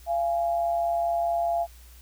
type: tone pair together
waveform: sine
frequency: 686.1 / 830.6 Hz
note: F5 / G#5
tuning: -31 / 0 cents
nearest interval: minor third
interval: 331 cents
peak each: -23 / -32 dBFS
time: 0.06-1.67 s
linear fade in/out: 50 ms
effects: added 60 Hz sine -47 dBFS peak until 2.01 s + white hiss -55 dBFS RMS until 2.01 s